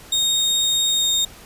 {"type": "tone with pitch glide", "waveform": "30% pulse", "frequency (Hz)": [3712, 3691], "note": ["A#7", "A#7"], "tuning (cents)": [-8, -18], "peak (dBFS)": -14, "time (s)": [0.12, 1.25], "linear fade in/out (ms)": 5, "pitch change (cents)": -10, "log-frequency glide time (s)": [0.97, 1.11], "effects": ["pink hiss -43 dBFS RMS until 1.45 s", "resampled to 32000 Hz"]}